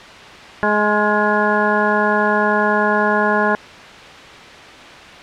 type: harmonic tone with a mistuned harmonic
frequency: 210 Hz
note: G#3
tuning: 19 cents sharp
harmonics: 1 / 2 / 3 / 4 / 5 / 7 / 8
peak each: -21 / -21 / -21 / -21 / -21 / -21 / -21 dBFS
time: 0.63-3.55 s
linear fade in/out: 0 ms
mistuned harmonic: 7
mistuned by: -46 cents
effects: white hiss -36 dBFS RMS until 5.22 s + low-pass 3000 Hz 12 dB/octave